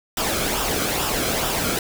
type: noise with flanger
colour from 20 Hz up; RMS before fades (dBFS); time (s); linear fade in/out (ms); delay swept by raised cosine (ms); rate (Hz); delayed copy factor
pink; -23; 0.17-1.79; 2; 0.46 to 1.11; 2.3; -0.55
effects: none